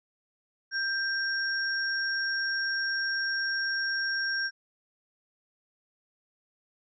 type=tone pair together; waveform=sine; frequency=1582 / 5550 Hz; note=G6 / F8; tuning=+15 / -12 cents; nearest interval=octave + minor seventh; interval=2173 cents; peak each=-28 / -33 dBFS; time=0.71-4.51 s; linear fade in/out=50 ms; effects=none